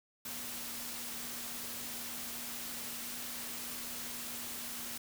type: tone in noise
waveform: sine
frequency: 238.7 Hz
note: A#3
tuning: 41 cents sharp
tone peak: -53 dBFS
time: 0.25-4.98 s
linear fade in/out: 5 ms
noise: white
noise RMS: -42 dBFS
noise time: 0.25-4.98 s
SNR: -14 dB
effects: none